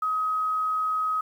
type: tone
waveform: sine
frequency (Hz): 1266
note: D#6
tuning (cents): +30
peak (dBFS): -23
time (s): 0.02-1.21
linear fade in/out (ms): 5
effects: 9-bit